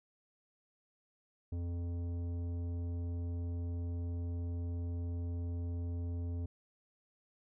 sine tone with tanh clipping, 86.3 Hz, F2, 20 cents flat, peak -37 dBFS, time 1.52-6.46 s, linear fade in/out 5 ms, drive 12 dB, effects none

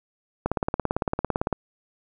click train, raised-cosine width 1 ms, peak -9 dBFS, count 20, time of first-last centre 0.46-1.527 s, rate 17.8 Hz, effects none

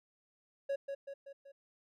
triangle tone with echo, 554.4 Hz, C#5, in tune, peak -30 dBFS, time 0.69-0.76 s, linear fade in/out 10 ms, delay 190 ms, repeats 4, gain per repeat -5 dB, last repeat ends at 1.52 s, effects none

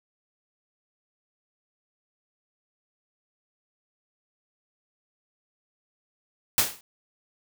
white noise with exponential decay, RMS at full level -17 dBFS, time 6.58-6.81 s, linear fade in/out 2 ms, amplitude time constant 50 ms, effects none

